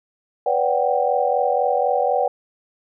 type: chord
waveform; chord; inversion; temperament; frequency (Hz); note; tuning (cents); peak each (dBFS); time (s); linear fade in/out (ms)
sine; G major seventh; first; equal with one note detuned; 493.9 / 573.3 / 740 / 784; B4 / D5 / F#5 / G5; 0 / -42 / 0 / 0; -22; 0.46-2.28; 5
effects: none